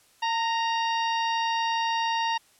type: harmonic tone with a mistuned harmonic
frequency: 932.3 Hz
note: A#5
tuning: in tune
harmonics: 1 / 2 / 3 / 4 / 5 / 6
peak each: -25 / -33 / -33 / -37 / -41 / -41 dBFS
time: 0.22-2.38 s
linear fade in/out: 10 ms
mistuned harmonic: 1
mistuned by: -39 cents
effects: white hiss -60 dBFS RMS until 2.59 s + low-pass 11000 Hz 12 dB/octave